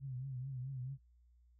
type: tone with vibrato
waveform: sine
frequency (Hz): 130.8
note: C3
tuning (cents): 0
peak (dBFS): -40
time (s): 0-0.98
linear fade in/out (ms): 50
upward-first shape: triangle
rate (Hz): 4.6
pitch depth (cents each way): 110
effects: noise-tail reverb RT60 0.1 s tail -17 dB re dry + added 60 Hz sine -64 dBFS peak until 1.59 s